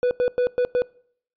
triangle tone bursts at uneven times, 493.9 Hz, B4, in tune, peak -15 dBFS, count 5, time 0.03-0.11 / 0.2-0.28 / 0.38-0.47 / 0.58-0.65 / 0.75-0.82 s, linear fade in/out 0 ms, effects noise-tail reverb RT60 0.6 s tail -23 dB re dry + resampled to 11025 Hz

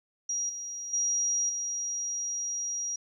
sine tone with level steps, 5730 Hz, F8, 44 cents sharp, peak -28 / -35 / -25 / -30 dBFS, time 0.29-2.96 s, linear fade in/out 5 ms, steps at 0.49 / 0.93 / 1.49 s, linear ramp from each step 5 ms, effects 11-bit

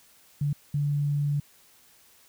sine tone bursts at uneven times, 144.8 Hz, D3, 24 cents flat, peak -23 dBFS, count 2, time 0.41-0.53 / 0.74-1.4 s, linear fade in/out 5 ms, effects white hiss -58 dBFS RMS until 2.28 s

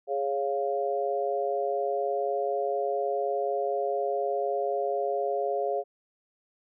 sine chord, Db major, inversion second, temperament equal, 415.3 / 554.4 / 698.5 Hz, Ab4 / Db5 / F5, 0 / 0 / 0 cents, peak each -30 dBFS, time 0.07-5.84 s, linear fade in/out 50 ms, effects none

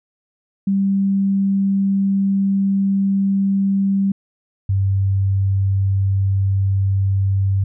sine tone pair in turn, 196 / 97.44 Hz, G3 / G2, 0 / -10 cents, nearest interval octave, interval 1210 cents, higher first, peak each -14 dBFS, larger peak neither, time 0.67-4.12 / 4.69-7.64 s, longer first, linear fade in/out 5 ms, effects none

